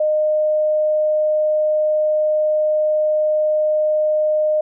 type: tone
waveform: sine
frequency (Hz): 613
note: D#5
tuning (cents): -26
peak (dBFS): -14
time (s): 0-4.61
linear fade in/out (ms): 5
effects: none